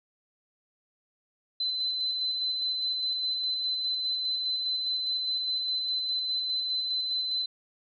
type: tone with tremolo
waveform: sine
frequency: 4042 Hz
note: B7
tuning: 39 cents sharp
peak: -26 dBFS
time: 1.6-7.46 s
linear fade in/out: 5 ms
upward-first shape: square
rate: 4.9 Hz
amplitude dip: 25%
effects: none